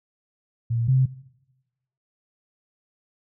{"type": "tone pair in turn", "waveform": "sine", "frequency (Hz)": [116.54, 130.91], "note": ["A#2", "C3"], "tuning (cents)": [0, 1], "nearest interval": "major second", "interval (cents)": 201, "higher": "second", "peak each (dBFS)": [-21, -15], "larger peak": "second", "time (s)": [[0.7, 0.88], [0.88, 1.06]], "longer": "neither", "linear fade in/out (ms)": 10, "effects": ["noise-tail reverb RT60 1.0 s tail -20 dB re dry"]}